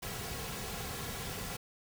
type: noise with comb filter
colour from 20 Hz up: pink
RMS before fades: -40 dBFS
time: 0.02-1.57 s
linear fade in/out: 10 ms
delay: 3.3 ms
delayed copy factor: -0.55
effects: none